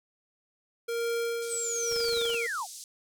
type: tone with tremolo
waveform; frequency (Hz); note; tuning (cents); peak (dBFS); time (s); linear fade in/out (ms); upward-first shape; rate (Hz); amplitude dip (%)
square; 466.2; A#4; 0; -28; 0.88-2.47; 10; sine; 1; 60
type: band-pass noise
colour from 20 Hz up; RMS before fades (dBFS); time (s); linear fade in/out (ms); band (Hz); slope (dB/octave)
white; -44; 1.42-2.84; 2; 4400 to 9400; 24
type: linear sweep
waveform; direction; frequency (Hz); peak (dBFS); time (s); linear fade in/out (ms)
sine; down; 8372 to 650; -30; 1.48-2.67; 50
type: noise bursts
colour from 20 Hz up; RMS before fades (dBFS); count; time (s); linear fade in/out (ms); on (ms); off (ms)
pink; -43; 11; 1.91-2.352; 5; 22; 20
effects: none